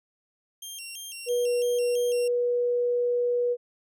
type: tone with vibrato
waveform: 15% pulse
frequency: 2963 Hz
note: F#7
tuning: 2 cents sharp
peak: -30 dBFS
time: 0.62-2.28 s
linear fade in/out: 5 ms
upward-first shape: square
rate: 3 Hz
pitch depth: 130 cents each way
type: tone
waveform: sine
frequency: 485.7 Hz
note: B4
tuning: 29 cents flat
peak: -22 dBFS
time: 1.26-3.57 s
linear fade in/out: 50 ms
effects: none